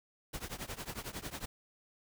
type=noise with tremolo; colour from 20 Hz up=pink; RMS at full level=-39 dBFS; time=0.33-1.46 s; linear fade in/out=10 ms; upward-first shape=triangle; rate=11 Hz; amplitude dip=95%; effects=none